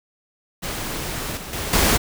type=noise with level steps; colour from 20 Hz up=pink; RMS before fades=-28 / -34 / -27 / -17 dBFS; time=0.62-1.98 s; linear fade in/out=20 ms; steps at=1.37 / 1.53 / 1.73 s; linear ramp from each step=2 ms; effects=none